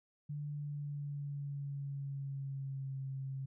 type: tone with pitch glide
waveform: sine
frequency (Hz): 146.83 to 134.64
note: D3 to C3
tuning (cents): 0 to +50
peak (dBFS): -38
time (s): 0.29-3.46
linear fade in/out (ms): 10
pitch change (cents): -150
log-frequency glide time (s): 0.49-2.99
effects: none